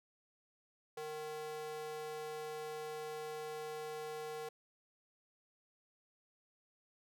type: tone with high-pass filter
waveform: square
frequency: 153.7 Hz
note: D#3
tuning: 21 cents flat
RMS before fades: -44 dBFS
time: 0.97-4.49 s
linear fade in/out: 5 ms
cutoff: 530 Hz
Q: 3
effects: none